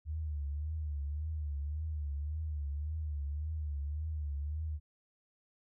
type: tone with vibrato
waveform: sine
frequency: 74.8 Hz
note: D2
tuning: 32 cents sharp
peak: -34 dBFS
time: 0.05-4.8 s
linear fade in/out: 50 ms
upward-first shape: triangle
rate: 1.8 Hz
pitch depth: 110 cents each way
effects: none